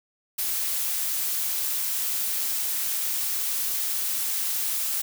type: noise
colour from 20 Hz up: blue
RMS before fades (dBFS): -27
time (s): 0.38-5.02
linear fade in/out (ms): 10
effects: none